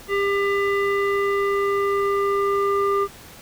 square tone with low-pass filter sweep, 399.3 Hz, G4, 32 cents sharp, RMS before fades -21 dBFS, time 0.08-3.08 s, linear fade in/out 50 ms, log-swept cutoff 2200 to 1300 Hz, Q 2.7, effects pink hiss -43 dBFS RMS until 3.41 s

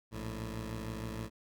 15% pulse tone pair together, 58.23 / 110 Hz, A#1 / A2, -1 / 0 cents, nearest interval major seventh, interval 1101 cents, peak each -35 / -34 dBFS, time 0.11-1.3 s, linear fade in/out 50 ms, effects none

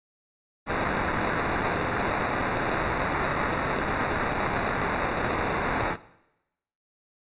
white noise with sample-and-hold, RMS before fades -27 dBFS, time 0.66-5.97 s, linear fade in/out 50 ms, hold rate 3150 Hz, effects noise-tail reverb RT60 0.9 s tail -18 dB re dry + resampled to 8000 Hz

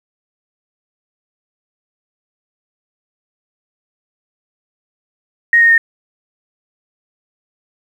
sine tone with pitch steps, 1869 / 1851.8 / 1834.8 Hz, A#6 / A#6 / A#6, +4 / -12 / -28 cents, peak -6 dBFS, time 5.53-5.779 s, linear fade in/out 2 ms, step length 83 ms, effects 7-bit

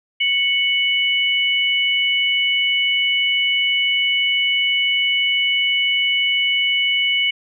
sine tone pair together, 2217 / 2960 Hz, C#7 / F#7, 0 / 0 cents, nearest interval perfect fourth, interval 500 cents, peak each -18 dBFS, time 0.2-7.31 s, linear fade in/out 10 ms, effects none

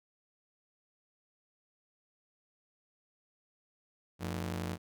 sawtooth ring-modulated tone, 133.6 Hz, C3, 36 cents sharp, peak -28 dBFS, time 4.19-4.78 s, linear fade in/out 50 ms, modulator 41.1 Hz, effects none

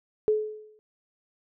sine tone with exponential decay, 428.5 Hz, A4, 46 cents flat, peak -17 dBFS, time 0.28-0.79 s, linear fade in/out 0 ms, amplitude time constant 110 ms, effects none

